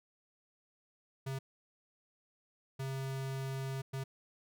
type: tone bursts at uneven times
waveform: square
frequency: 134.2 Hz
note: C3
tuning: 44 cents sharp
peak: -37 dBFS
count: 3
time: 1.26-1.39 / 2.79-3.82 / 3.93-4.04 s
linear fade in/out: 10 ms
effects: none